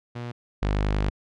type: tone pair in turn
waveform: sawtooth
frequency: 120 / 50.58 Hz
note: B2 / G#1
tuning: -49 / -45 cents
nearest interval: octave + minor third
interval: 1496 cents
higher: first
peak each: -28 / -18 dBFS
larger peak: second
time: 0.15-0.32 / 0.62-1.1 s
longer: second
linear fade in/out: 10 ms
effects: low-pass 4000 Hz 12 dB/octave